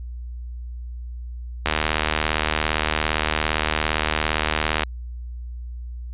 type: click train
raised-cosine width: 0.3 ms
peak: -3 dBFS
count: 247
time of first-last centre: 1.66-4.834 s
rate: 77.5 Hz
effects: added 60 Hz sine -30 dBFS peak until 6.13 s + resampled to 8000 Hz